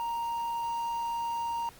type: tone with quantisation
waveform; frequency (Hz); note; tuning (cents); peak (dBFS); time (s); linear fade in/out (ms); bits
triangle; 932.3; A#5; 0; -28; 0-1.69; 0; 8
effects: pink hiss -54 dBFS RMS until 1.79 s + Opus 32 kbps